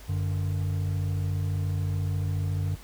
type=tone pair together; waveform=triangle; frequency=94.64 / 148.8 Hz; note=F#2 / D3; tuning=+40 / +23 cents; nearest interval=minor sixth; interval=783 cents; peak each=-24 / -30 dBFS; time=0.08-2.76 s; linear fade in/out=20 ms; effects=added 50 Hz sine -45 dBFS peak until 2.83 s + pink hiss -50 dBFS RMS until 2.83 s